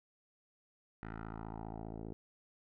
10% pulse tone with low-pass filter sweep, 55 Hz, A1, in tune, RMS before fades -45 dBFS, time 1.03-2.13 s, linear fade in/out 0 ms, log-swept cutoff 1700 to 480 Hz, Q 2.6, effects none

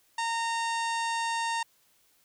harmonic tone, 920 Hz, A#5, 23 cents flat, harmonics 1 / 2 / 3 / 4 / 5 / 6 / 7 / 8 / 9 / 10, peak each -29 / -35 / -39 / -41 / -43 / -45 / -46 / -47 / -48 / -49 dBFS, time 0.18-1.63 s, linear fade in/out 5 ms, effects white hiss -66 dBFS RMS until 2.24 s

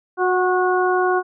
harmonic tone with a mistuned harmonic, 364.9 Hz, F#4, 24 cents flat, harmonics 1 / 2 / 3 / 4, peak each -18 / -21 / -23 / -24 dBFS, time 0.17-1.23 s, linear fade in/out 50 ms, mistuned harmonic 2, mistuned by +19 cents, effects none

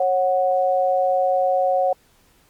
sine tone pair together, 547 / 737.7 Hz, C#5 / F#5, -23 / -5 cents, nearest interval perfect fourth, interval 518 cents, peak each -19 dBFS, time 0-1.93 s, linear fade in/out 5 ms, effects pink hiss -58 dBFS RMS until 2.49 s + Opus 32 kbps

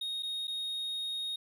triangle tone with dropouts, 3729 Hz, A#7, in tune, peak -32 dBFS, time 0.01-1.36 s, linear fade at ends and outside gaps 5 ms, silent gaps 0.225-0.23 / 0.472-0.478 s, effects none

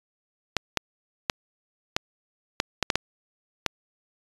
clicks, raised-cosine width 0.2 ms, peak -4 dBFS, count 9, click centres 0.567 / 0.773 / 1.298 / 1.965 / 2.601 / 2.827 / 2.902 / 2.956 / 3.663 s, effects resampled to 24000 Hz

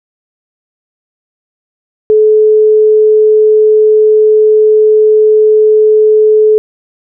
sine tone, 430 Hz, A4, 40 cents flat, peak -3 dBFS, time 2.1-6.58 s, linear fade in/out 0 ms, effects none

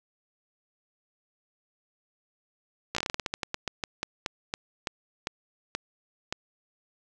slowing click train, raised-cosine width 0.2 ms, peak -12 dBFS, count 22, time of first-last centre 2.95-6.325 s, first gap 15 ms, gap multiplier 1.2, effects none

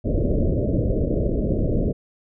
pink low-pass noise, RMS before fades -21 dBFS, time 0.04-1.93 s, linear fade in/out 20 ms, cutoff 620 Hz, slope 96 dB/octave, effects none

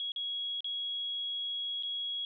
sine tone with dropouts, 3322 Hz, G#7, in tune, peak -33 dBFS, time 0-2.25 s, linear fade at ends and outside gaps 1 ms, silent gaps 0.119-0.161 / 0.606-0.644 / 1.826-1.833 s, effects none

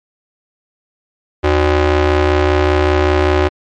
sawtooth ring-modulated tone, 224.8 Hz, A3, 37 cents sharp, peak -3 dBFS, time 1.43-3.49 s, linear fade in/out 20 ms, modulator 145 Hz, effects low-pass 3000 Hz 12 dB/octave + MP3 64 kbps

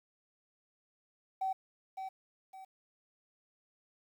triangle tone with echo, 764 Hz, G5, 45 cents flat, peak -27 dBFS, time 1.41-1.53 s, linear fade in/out 10 ms, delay 560 ms, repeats 2, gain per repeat -9 dB, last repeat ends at 2.65 s, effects tanh soft clip ceiling -29 dBFS + 11-bit

